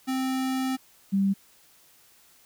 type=tone pair in turn; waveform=square / sine; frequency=261.6 / 195.98 Hz; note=C4 / G3; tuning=0 / 0 cents; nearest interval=perfect fourth; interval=500 cents; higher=first; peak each=-26 / -20 dBFS; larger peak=second; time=0.07-0.77 / 1.12-1.34 s; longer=first; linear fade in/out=20 ms; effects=white hiss -58 dBFS RMS until 2.45 s